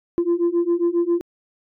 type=beating tone pair; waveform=sine; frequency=339.9 / 347.3 Hz; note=F4 / F4; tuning=-47 / -10 cents; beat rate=7.4 Hz; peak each=-19 / -18 dBFS; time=0.18-1.21 s; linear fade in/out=0 ms; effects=tanh soft clip ceiling -13 dBFS